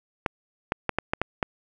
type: clicks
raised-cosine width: 0.5 ms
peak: -8 dBFS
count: 7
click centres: 0.262 / 0.721 / 0.893 / 0.986 / 1.135 / 1.216 / 1.428 s
effects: none